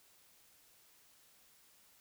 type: silence
effects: white hiss -66 dBFS RMS until 2 s